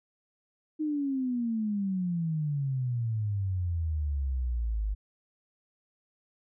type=exponential sweep; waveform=sine; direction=down; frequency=313.2 to 49.79 Hz; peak=-27 dBFS; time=0.79-4.95 s; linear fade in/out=20 ms; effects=none